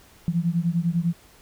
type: beating tone pair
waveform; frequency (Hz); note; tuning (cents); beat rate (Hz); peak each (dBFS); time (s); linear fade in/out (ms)
sine; 165.7 / 175.7; E3 / F3; +9 / +11; 10; -23 / -24; 0.28-1.13; 0
effects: pink hiss -53 dBFS RMS until 1.41 s